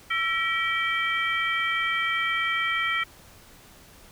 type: tone cluster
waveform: sine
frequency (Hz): 1337 / 1923 / 2312 / 3155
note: E6 / B6 / D7 / G7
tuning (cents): +24 / -47 / -28 / +10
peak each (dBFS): -28 / -28 / -28 / -32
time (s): 0.1-3.04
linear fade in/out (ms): 10
effects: pink hiss -51 dBFS RMS until 4.11 s